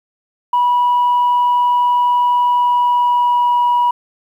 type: tone with pitch glide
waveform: sine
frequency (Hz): 976 to 969.8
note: B5 to B5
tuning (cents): -21 to -32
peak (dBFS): -9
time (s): 0.53-3.91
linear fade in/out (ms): 5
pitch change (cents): -11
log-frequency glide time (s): 2.54-3.57
effects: tanh soft clip ceiling -8 dBFS + 8-bit